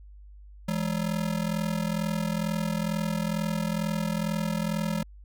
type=ring-modulated tone; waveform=square; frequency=188.2 Hz; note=F#3; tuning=30 cents sharp; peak=-24 dBFS; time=0.68-5.03 s; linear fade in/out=5 ms; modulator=21.1 Hz; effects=added 50 Hz sine -45 dBFS peak until 5.24 s